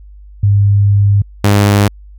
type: tone pair in turn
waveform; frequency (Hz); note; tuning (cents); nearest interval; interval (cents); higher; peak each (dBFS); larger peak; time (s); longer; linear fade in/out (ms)
sine / sawtooth; 101.1 / 101.8; G#2 / G#2; -46 / -34; unison; 12; second; -6 / -3; second; 0.43-1.22 / 1.44-1.88; first; 5
effects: added 50 Hz sine -33 dBFS peak until 2.18 s